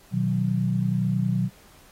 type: chord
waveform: sine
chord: B major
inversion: none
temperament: equal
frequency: 123.47 / 155.56 / 185 Hz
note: B2 / D#3 / F#3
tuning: 0 / 0 / 0 cents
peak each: -25 / -28 / -24 dBFS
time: 0.11-1.5 s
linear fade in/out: 50 ms
effects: pink hiss -54 dBFS RMS until 1.91 s + AAC 48 kbps